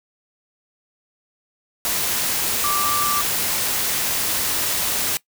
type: tone in noise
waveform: sine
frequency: 1174.7 Hz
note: D6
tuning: in tune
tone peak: -21 dBFS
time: 2.64-3.21 s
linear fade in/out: 0 ms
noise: white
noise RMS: -22 dBFS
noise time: 1.85-5.17 s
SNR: -2 dB
effects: noise-tail reverb RT60 0.1 s tail -20 dB re dry